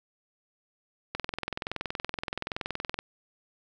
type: click train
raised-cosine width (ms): 0.3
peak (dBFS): -15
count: 40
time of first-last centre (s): 1.15-2.99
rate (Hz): 21.2
effects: none